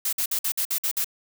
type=noise bursts; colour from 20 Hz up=blue; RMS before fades=-25 dBFS; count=8; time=0.05-1.045 s; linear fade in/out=5 ms; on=78 ms; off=53 ms; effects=none